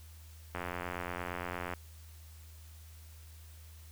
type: click train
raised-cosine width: 0.5 ms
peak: -22 dBFS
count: 106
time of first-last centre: 0.55-1.736 s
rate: 88.5 Hz
effects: added 79 Hz sine -50 dBFS peak until 3.91 s + white hiss -60 dBFS RMS until 3.91 s